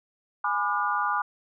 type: chord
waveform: sine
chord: G# diminished seventh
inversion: none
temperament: just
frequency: 830.6 / 996.7 / 1196.1 / 1435.3 Hz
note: G#5 / B5 / D6 / F6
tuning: 0 / +16 / +31 / +47 cents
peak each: -30 / -30 / -27 / -30 dBFS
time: 0.44-1.22 s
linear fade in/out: 5 ms
effects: none